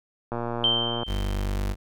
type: click train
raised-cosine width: 1 ms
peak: -16 dBFS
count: 85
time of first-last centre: 0.32-1.032 s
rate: 118 Hz
type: tone with exponential decay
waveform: sine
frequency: 3127 Hz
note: G7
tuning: 5 cents flat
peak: -17 dBFS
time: 0.64-1.56 s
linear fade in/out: 1 ms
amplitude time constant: 200 ms
type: tone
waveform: 35% pulse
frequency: 49 Hz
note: G1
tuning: in tune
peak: -23 dBFS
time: 1.06-1.76 s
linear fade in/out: 50 ms
effects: none